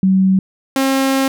sine / sawtooth tone pair in turn, 189.9 / 268.6 Hz, F#3 / C4, +45 / +46 cents, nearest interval tritone, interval 601 cents, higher second, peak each -9 dBFS, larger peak neither, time 0.03-0.39 / 0.76-1.28 s, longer second, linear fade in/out 2 ms, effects none

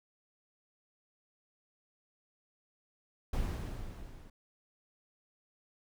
brown noise with level ramp, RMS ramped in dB -32 to -52 dBFS, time 3.33-4.3 s, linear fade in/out 5 ms, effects none

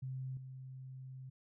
sine tone with level steps, 130.81 Hz, C3, in tune, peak -39 / -46 dBFS, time 0.02-1.3 s, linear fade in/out 10 ms, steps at 0.37 s, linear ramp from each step 2 ms, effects none

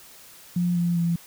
sine tone with pitch steps, 176 / 172.88 / 169.81 Hz, F3 / F3 / F3, +14 / -17 / -48 cents, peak -20 dBFS, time 0.56-1.16 s, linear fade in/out 5 ms, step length 200 ms, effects white hiss -48 dBFS RMS until 1.26 s

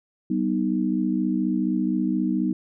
sine chord, G augmented, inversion none, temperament equal with one note detuned, 192.19 / 246.9 / 311.1 Hz, G3 / B3 / D#4, -34 / 0 / 0 cents, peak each -25 dBFS, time 0.3-2.53 s, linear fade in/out 5 ms, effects none

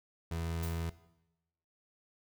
30% pulse tone, 83 Hz, E2, 12 cents sharp, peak -32 dBFS, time 0.31-0.9 s, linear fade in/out 5 ms
blue noise with exponential decay, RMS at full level -43 dBFS, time 0.63-0.93 s, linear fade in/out 0 ms, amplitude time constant 65 ms
effects noise-tail reverb RT60 0.9 s tail -17 dB re dry

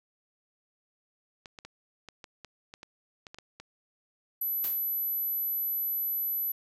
clicks, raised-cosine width 0.2 ms, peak -27 dBFS, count 12, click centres 1.458 / 1.588 / 1.65 / 2.087 / 2.242 / 2.447 / 2.739 / 2.831 / 3.268 / 3.345 / 3.386 / 3.6 s
sine tone, 11960 Hz, F#9, 17 cents sharp, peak -28 dBFS, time 4.41-6.52 s, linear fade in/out 5 ms
white noise with exponential decay, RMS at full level -38 dBFS, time 4.64-4.88 s, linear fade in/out 0 ms, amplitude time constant 52 ms
effects none

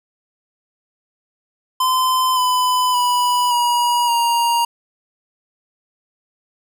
square tone with pitch steps, 1027 / 1004.7 / 982.9 / 961.6 / 940.7 Hz, C6 / B5 / B5 / B5 / A#5, -33 / +29 / -9 / -46 / +15 cents, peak -15 dBFS, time 1.8-4.65 s, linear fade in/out 5 ms, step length 570 ms, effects none

